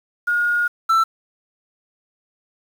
sine / triangle tone pair in turn, 1432 / 1332.8 Hz, F6 / E6, +43 / +19 cents, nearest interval minor second, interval 124 cents, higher first, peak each -16 / -11 dBFS, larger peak second, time 0.27-0.68 / 0.89-1.04 s, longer first, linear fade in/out 10 ms, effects 7-bit

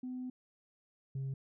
sine tone pair in turn, 253.2 / 134.87 Hz, B3 / C#3, +43 / -47 cents, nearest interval major seventh, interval 1090 cents, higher first, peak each -37 / -33 dBFS, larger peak second, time 0.03-0.3 / 1.15-1.34 s, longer first, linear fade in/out 5 ms, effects tanh soft clip ceiling -34 dBFS

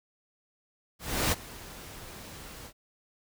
pink noise with ADSR envelope, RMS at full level -25 dBFS, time 0.99-2.73 s, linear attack 330 ms, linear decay 27 ms, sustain -20 dB, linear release 66 ms, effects none

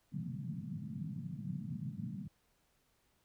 pink band-pass noise, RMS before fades -42 dBFS, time 0.12-2.28 s, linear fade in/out 5 ms, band 120 to 220 Hz, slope 48 dB/octave, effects pink hiss -75 dBFS RMS until 3.24 s

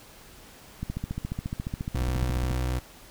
click train, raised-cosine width 5 ms, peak -18 dBFS, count 25, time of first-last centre 0.83-2.508 s, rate 14.3 Hz
30% pulse tone, 62.9 Hz, B1, 32 cents sharp, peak -23 dBFS, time 1.94-2.8 s, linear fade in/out 20 ms
effects pink hiss -50 dBFS RMS until 3.1 s

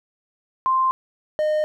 sine / triangle tone pair in turn, 1046.5 / 612.4 Hz, C6 / D#5, 0 / -28 cents, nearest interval major sixth, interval 928 cents, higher first, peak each -16 dBFS, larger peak neither, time 0.66-0.91 / 1.39-1.64 s, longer neither, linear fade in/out 0 ms, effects none

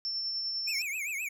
sine tone with tremolo, 5380 Hz, E8, 34 cents sharp, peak -30 dBFS, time 0.05-0.82 s, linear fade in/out 0 ms, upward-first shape sine, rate 10 Hz, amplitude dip 25%
square tone with vibrato, 2372 Hz, D7, 17 cents sharp, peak -33 dBFS, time 0.67-1.29 s, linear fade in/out 10 ms, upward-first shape triangle, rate 7.6 Hz, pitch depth 200 cents each way
effects none

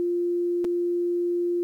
sine tone with dropouts, 349.2 Hz, F4, in tune, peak -22 dBFS, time 0-1.63 s, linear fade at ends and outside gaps 0 ms, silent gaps 0.644-0.649 s, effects 10-bit

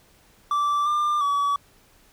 triangle tone with pitch steps, 1166 / 1195 / 1140 Hz, D6 / D6 / C#6, -13 / +30 / +48 cents, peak -18 dBFS, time 0.51-1.56 s, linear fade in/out 2 ms, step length 350 ms, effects pink hiss -57 dBFS RMS until 2.12 s

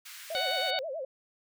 pink high-pass noise, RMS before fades -46 dBFS, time 0.05-0.71 s, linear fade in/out 10 ms, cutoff 1500 Hz, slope 24 dB/octave
sine tone with vibrato, 587.3 Hz, D5, in tune, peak -33 dBFS, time 0.3-1.05 s, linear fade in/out 5 ms, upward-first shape sine, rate 9.3 Hz, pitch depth 230 cents each way
harmonic tone, 743 Hz, F#5, 7 cents sharp, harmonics 1 / 2 / 3 / 4 / 5 / 6, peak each -34 / -37 / -37 / -37 / -34 / -37 dBFS, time 0.35-0.79 s, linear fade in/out 0 ms
effects none

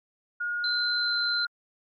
sine tone with pitch glide, 1434 to 1418.3 Hz, F6 to F6, +45 to +26 cents, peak -27 dBFS, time 0.4-1.47 s, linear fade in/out 10 ms, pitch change -19 cents, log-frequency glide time 0.97-1.16 s
sine tone, 4081 Hz, C8, 44 cents flat, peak -26 dBFS, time 0.64-1.45 s, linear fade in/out 2 ms
effects MP3 96 kbps

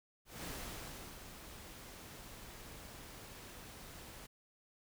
pink noise with ADSR envelope, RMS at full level -44 dBFS, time 0.25-4.27 s, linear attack 200 ms, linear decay 720 ms, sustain -8 dB, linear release 14 ms, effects none

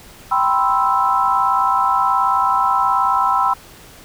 sine chord, C major seventh, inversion second, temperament equal, 784 / 987.8 / 1046.5 / 1318.5 Hz, G5 / B5 / C6 / E6, 0 / 0 / 0 / 0 cents, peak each -20 / -18 / -20 / -18 dBFS, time 0.31-3.54 s, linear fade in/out 10 ms, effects pink hiss -42 dBFS RMS until 4.04 s

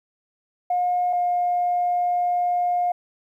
sine tone pair in turn, 716 / 710.6 Hz, F5 / F5, +43 / +30 cents, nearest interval unison, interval 13 cents, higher first, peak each -18 dBFS, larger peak neither, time 0.7-1.13 / 1.13-2.92 s, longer second, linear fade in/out 5 ms, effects tanh soft clip ceiling -14 dBFS + 10-bit

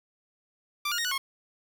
15% pulse tone with pitch steps, 1178 / 1424 / 1861 / 1477 / 1084 Hz, D6 / F6 / A#6 / F#6 / C#6, +5 / +33 / -3 / -3 / -39 cents, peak -21 dBFS, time 0.85-1.18 s, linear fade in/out 5 ms, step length 66 ms, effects 8-bit

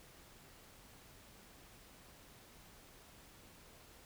silence, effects pink hiss -60 dBFS RMS until 4.05 s

